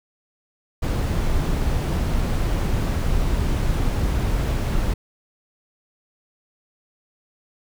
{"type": "noise", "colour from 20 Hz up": "brown", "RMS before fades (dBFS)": -21, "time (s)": [0.82, 4.94], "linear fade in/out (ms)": 10, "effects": []}